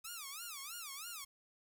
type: tone with vibrato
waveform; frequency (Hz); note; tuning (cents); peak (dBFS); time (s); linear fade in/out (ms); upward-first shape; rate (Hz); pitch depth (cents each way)
5% pulse; 1244.5; D#6; 0; -33; 0.04-1.25; 10; sine; 3.1; 240
effects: 10-bit